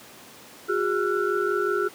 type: tone cluster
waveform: sine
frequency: 362.6 / 408 / 1352 / 1460 Hz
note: F#4 / G#4 / E6 / F#6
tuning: -35 / -31 / +43 / -24 cents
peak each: -26 / -25 / -28 / -31 dBFS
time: 0.68-1.89 s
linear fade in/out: 20 ms
effects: pink hiss -46 dBFS RMS until 1.94 s + high-pass 200 Hz 12 dB/octave